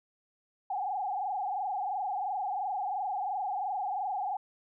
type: tone with frequency modulation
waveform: sine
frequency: 787 Hz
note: G5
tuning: 7 cents sharp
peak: -30 dBFS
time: 0.7-4.37 s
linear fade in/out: 5 ms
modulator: 22.9 Hz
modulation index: 2.4
effects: none